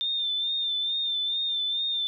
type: tone with vibrato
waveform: sine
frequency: 3593 Hz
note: A7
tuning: 36 cents sharp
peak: -25 dBFS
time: 0.01-2.07 s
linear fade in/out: 0 ms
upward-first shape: sine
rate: 2.3 Hz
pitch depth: 43 cents each way
effects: none